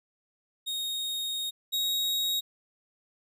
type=tone pair in turn; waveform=40% pulse; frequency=3729 / 3781 Hz; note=A#7 / A#7; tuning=0 / +24 cents; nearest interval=unison; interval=24 cents; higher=second; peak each=-29 / -25 dBFS; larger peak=second; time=0.66-1.51 / 1.72-2.41 s; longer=first; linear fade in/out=20 ms; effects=none